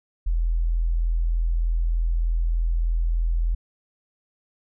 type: tone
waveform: sine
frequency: 41.65 Hz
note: E1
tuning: 19 cents sharp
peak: -19 dBFS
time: 0.26-3.55 s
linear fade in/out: 10 ms
effects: none